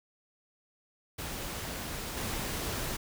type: noise with level steps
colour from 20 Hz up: pink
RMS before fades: -38 / -35 dBFS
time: 1.18-2.97 s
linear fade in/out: 10 ms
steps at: 2.17 s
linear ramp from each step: 2 ms
effects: none